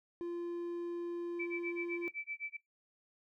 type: tone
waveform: triangle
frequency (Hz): 345.3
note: F4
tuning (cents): -20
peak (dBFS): -35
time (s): 0.21-2.08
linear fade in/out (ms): 0
type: tone with tremolo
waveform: sine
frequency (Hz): 2317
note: D7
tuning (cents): -24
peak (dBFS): -36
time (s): 1.39-2.57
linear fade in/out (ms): 10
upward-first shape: sine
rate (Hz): 7.8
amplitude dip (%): 100
effects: noise-tail reverb RT60 0.2 s tail -24 dB re dry